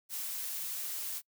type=noise; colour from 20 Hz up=blue; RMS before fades=-38 dBFS; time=0.09-1.22 s; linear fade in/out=50 ms; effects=noise-tail reverb RT60 0.1 s tail -26 dB re dry